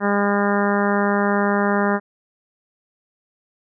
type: harmonic tone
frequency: 202.5 Hz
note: G#3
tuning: 43 cents flat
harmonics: 1 / 2 / 3 / 4 / 5 / 6 / 7 / 8 / 9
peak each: -20 / -23 / -25 / -26 / -27 / -28 / -28 / -29 / -30 dBFS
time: 0-2 s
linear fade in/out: 50 ms
effects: none